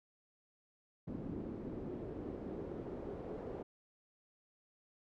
brown noise with band-pass filter sweep, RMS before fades -44 dBFS, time 1.07-3.63 s, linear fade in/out 10 ms, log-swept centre 280 to 470 Hz, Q 1.8, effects none

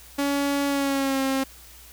sawtooth tone with pitch glide, 282 to 267.9 Hz, C#4 to C4, +30 to +41 cents, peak -18 dBFS, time 0.18-1.44 s, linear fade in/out 10 ms, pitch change -89 cents, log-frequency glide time 0.67-1.22 s, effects added 60 Hz sine -50 dBFS peak until 1.92 s + white hiss -48 dBFS RMS until 1.92 s

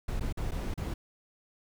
brown noise with dropouts, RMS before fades -32 dBFS, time 0.08-0.94 s, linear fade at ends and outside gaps 5 ms, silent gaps 0.197-0.207 / 0.326-0.372 / 0.511-0.517 / 0.741-0.776 s, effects none

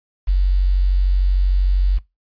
sine tone with quantisation, 46.53 Hz, F#1, 10 cents sharp, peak -12 dBFS, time 0.27-1.99 s, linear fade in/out 20 ms, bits 7, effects noise-tail reverb RT60 0.2 s tail -21 dB re dry + resampled to 11025 Hz

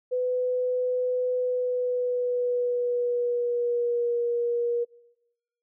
sine tone with pitch glide, 501 to 475.6 Hz, B4 to A#4, +25 to +35 cents, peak -23 dBFS, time 0.11-4.85 s, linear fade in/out 20 ms, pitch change -90 cents, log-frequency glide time 1.36-4.17 s, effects noise-tail reverb RT60 1.0 s tail -24 dB re dry

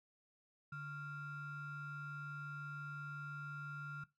triangle ring-modulated tone, 622.3 Hz, D#5, in tune, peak -38 dBFS, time 0.72-4.04 s, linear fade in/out 5 ms, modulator 768 Hz, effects noise-tail reverb RT60 0.2 s tail -17 dB re dry + MP3 96 kbps

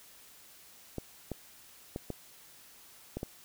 clicks, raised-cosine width 2 ms, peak -22 dBFS, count 6, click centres 0.983 / 1.317 / 1.961 / 2.103 / 3.17 / 3.231 s, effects white hiss -56 dBFS RMS until 3.44 s

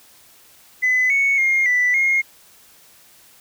sine tone with pitch steps, 2013 / 2216 / 2130 / 1979 / 2143 Hz, B6 / C#7 / C7 / B6 / C7, +33 / -1 / +30 / +3 / +41 cents, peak -13 dBFS, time 0.82-2.22 s, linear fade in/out 20 ms, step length 280 ms, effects tanh soft clip ceiling -11 dBFS + white hiss -50 dBFS RMS until 3.4 s

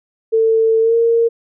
sine tone with pitch glide, 447.5 to 462.2 Hz, A4 to A#4, +29 to -15 cents, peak -10 dBFS, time 0.32-1.29 s, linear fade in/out 20 ms, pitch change +56 cents, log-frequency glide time 0.81-0.95 s, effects none

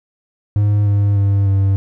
triangle tone with pitch steps, 103.3 / 101.41 / 99.55 / 97.73 Hz, G#2 / G#2 / G2 / G2, -9 / -41 / +27 / -5 cents, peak -9 dBFS, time 0.56-1.76 s, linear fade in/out 0 ms, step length 300 ms, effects none

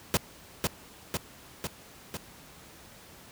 pink noise with echo, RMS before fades -24 dBFS, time 0.14-0.17 s, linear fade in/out 0 ms, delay 500 ms, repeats 4, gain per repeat -3 dB, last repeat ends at 2.17 s, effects pink hiss -51 dBFS RMS until 3.31 s + high-pass 60 Hz 12 dB/octave

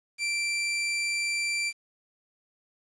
sawtooth tone, 2349 Hz, D7, in tune, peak -23 dBFS, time 0.18-1.73 s, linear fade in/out 50 ms, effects resampled to 22050 Hz + 9-bit

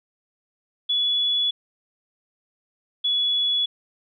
sine tone pair in turn, 3410 / 3397 Hz, G#7 / G#7, +45 / +38 cents, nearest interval unison, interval 7 cents, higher first, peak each -19 dBFS, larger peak neither, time 0.89-1.51 / 3.04-3.66 s, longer neither, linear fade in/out 10 ms, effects none

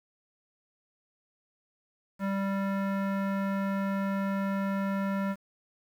square tone with low-pass filter, 196 Hz, G3, in tune, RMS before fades -30 dBFS, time 2.19-5.36 s, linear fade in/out 50 ms, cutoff 1600 Hz, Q 1.7, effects 9-bit

